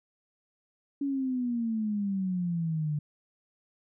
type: exponential sweep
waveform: sine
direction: down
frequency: 283.8 to 146.8 Hz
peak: -27 dBFS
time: 1.01-2.99 s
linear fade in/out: 5 ms
effects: none